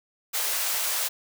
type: high-pass noise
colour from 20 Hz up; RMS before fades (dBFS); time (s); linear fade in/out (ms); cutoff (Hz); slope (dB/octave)
white; -27; 0.33-1.09; 20; 510; 24
effects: none